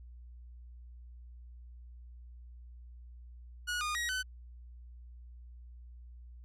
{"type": "tone with pitch steps", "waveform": "sawtooth", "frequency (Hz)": [1455, 1222, 1899, 1513], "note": ["F#6", "D#6", "A#6", "F#6"], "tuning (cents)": [-29, -32, 32, 38], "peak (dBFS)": -29, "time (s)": [3.67, 4.23], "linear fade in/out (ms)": 20, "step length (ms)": 140, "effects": ["added 60 Hz sine -48 dBFS peak until 6.44 s", "low-pass 10000 Hz 12 dB/octave"]}